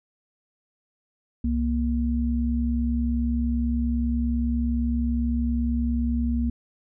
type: tone pair together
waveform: sine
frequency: 66.4 / 236.1 Hz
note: C2 / A#3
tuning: +26 / +22 cents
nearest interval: octave + minor seventh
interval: 2196 cents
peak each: -24 / -24 dBFS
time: 1.44-6.5 s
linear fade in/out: 5 ms
effects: none